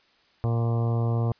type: harmonic tone with a mistuned harmonic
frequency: 116.54 Hz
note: A#2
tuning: in tune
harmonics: 1 / 2 / 3 / 4 / 5 / 6 / 7 / 8 / 9 / 10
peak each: -22 / -34 / -37 / -35 / -40 / -39 / -43 / -46 / -43 / -47 dBFS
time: 0.44-1.32 s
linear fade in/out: 0 ms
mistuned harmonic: 7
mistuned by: -30 cents
effects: white hiss -62 dBFS RMS until 1.39 s + resampled to 11025 Hz